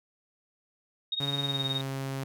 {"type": "tone with tremolo", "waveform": "sine", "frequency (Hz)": 3728, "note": "A#7", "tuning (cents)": -1, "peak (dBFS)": -26, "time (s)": [1.12, 1.81], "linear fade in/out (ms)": 2, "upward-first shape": "sine", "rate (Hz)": 19, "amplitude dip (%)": 85}
{"type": "tone with pitch glide", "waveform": "sawtooth", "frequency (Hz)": [140.5, 135.24], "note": ["C#3", "C#3"], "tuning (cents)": [24, -42], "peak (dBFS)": -28, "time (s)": [1.2, 2.24], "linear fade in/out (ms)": 5, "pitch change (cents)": -66, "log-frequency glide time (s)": [1.44, 1.65]}
{"effects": []}